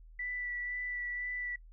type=tone with vibrato; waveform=sine; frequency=1969 Hz; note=B6; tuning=6 cents flat; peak=-35 dBFS; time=0.19-1.56 s; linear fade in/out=5 ms; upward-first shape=sine; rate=2 Hz; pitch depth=14 cents each way; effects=noise-tail reverb RT60 0.1 s tail -24 dB re dry + added 40 Hz sine -51 dBFS peak until 1.72 s